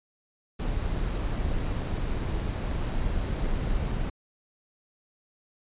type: noise with amplitude modulation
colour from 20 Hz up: brown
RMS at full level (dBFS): -27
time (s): 0.59-4.1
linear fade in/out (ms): 10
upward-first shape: sine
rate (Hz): 149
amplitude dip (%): 25
effects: resampled to 8000 Hz